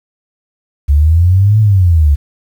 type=exponential two-way sweep; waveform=sine; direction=up then down; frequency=69.3 to 110.1 to 69.3 Hz; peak=-5 dBFS; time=0.88-2.16 s; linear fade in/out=20 ms; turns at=1.6 s; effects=7-bit